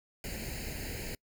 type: noise with comb filter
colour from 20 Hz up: pink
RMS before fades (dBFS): -39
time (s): 0.24-1.15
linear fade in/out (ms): 2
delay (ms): 0.43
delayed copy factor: +0.85
effects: noise-tail reverb RT60 0.1 s tail -26 dB re dry